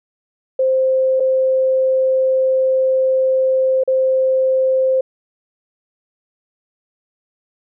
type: tone with dropouts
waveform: sine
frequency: 523.3 Hz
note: C5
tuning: in tune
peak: -12 dBFS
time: 0.59-5.01 s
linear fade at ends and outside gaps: 5 ms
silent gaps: 1.199-1.203 / 3.837-3.876 s
effects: none

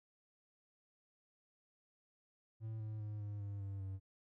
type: tone with pitch steps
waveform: triangle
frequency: 110.8 / 108.21 / 105.67 / 103.2 / 100.79 / 98.43 / 96.12 Hz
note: A2 / A2 / G#2 / G#2 / G2 / G2 / G2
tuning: +13 / -28 / +30 / -10 / +49 / +8 / -34 cents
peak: -39 dBFS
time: 2.6-4 s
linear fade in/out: 50 ms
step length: 200 ms
effects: none

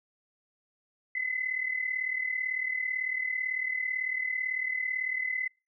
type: tone pair together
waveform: sine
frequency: 2021 / 2059 Hz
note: B6 / C7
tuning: +39 / -28 cents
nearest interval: unison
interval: 33 cents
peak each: -30 / -34 dBFS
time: 1.15-5.48 s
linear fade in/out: 5 ms
effects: noise-tail reverb RT60 0.3 s tail -26 dB re dry

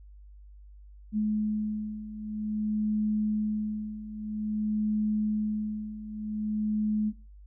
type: beating tone pair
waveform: sine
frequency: 212.7 / 213.21 Hz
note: G#3 / G#3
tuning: +42 / +46 cents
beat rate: 0.51 Hz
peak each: -32 / -28 dBFS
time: 1.12-7.13 s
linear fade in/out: 50 ms
effects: noise-tail reverb RT60 0.3 s tail -20 dB re dry + added 50 Hz sine -47 dBFS peak until 7.46 s

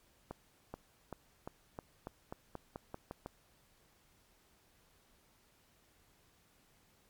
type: accelerating click train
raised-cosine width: 1 ms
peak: -28 dBFS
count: 12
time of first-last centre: 0.31-3.261 s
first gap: 430 ms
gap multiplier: 0.9
effects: pink hiss -69 dBFS RMS until 7.09 s + MP3 96 kbps

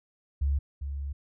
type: tone pair in turn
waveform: sine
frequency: 70.1 / 70.1 Hz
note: C#2 / C#2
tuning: +20 / +20 cents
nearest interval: unison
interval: 0 cents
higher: neither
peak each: -23 / -31 dBFS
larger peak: first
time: 0.41-0.59 / 0.81-1.13 s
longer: second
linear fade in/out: 10 ms
effects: none

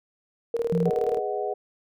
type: tone with tremolo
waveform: sine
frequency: 466.2 Hz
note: A#4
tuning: in tune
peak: -21 dBFS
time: 0.54-1.19 s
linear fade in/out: 2 ms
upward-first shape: square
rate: 19 Hz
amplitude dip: 75%
type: tone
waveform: sine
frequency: 172 Hz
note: F3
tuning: 26 cents flat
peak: -22 dBFS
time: 0.72-0.9 s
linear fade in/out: 5 ms
type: chord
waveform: sine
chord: G# minor seventh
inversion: none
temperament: equal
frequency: 415.3 / 493.9 / 622.3 / 740 Hz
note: G#4 / B4 / D#5 / F#5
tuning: 0 / 0 / 0 / 0 cents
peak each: -29 / -33 / -33 / -31 dBFS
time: 0.85-1.54 s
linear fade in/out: 10 ms
effects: none

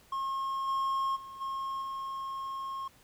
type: tone with level steps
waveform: triangle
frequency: 1078 Hz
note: C#6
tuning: 49 cents flat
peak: -29 / -26 / -41 / -31 / -33 dBFS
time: 0.12-2.88 s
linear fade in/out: 5 ms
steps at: 0.67 / 1.15 / 1.4 / 1.81 s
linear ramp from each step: 20 ms
effects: pink hiss -61 dBFS RMS until 3.03 s

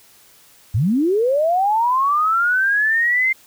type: linear sweep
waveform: sine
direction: up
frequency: 87.31 to 2105 Hz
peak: -14 dBFS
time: 0.74-3.33 s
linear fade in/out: 10 ms
effects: white hiss -50 dBFS RMS until 3.46 s

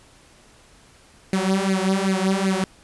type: tone with flanger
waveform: sawtooth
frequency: 191.5 Hz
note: G3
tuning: 40 cents flat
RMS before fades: -21 dBFS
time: 1.33-2.64 s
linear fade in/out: 2 ms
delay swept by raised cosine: 0.44 to 5.04 ms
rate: 2.6 Hz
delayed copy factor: +0.8
effects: pink hiss -52 dBFS RMS until 2.83 s + resampled to 24000 Hz

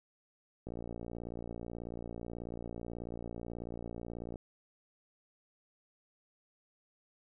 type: click train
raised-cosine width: 2 ms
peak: -29 dBFS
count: 216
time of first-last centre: 0.67-4.358 s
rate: 58.3 Hz
effects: none

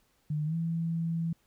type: tone with pitch glide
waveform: sine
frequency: 151.1 to 165.73 Hz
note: D3 to E3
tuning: +50 to +10 cents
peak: -28 dBFS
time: 0.3-1.33 s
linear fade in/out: 5 ms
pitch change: +160 cents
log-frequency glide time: 0.45-0.55 s
effects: pink hiss -70 dBFS RMS until 1.46 s

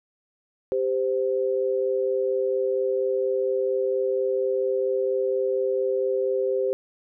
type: tone pair together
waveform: sine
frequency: 393.7 / 518 Hz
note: G4 / C5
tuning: +8 / -17 cents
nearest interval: perfect fourth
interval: 475 cents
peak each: -24 dBFS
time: 0.72-6.73 s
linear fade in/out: 0 ms
effects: none

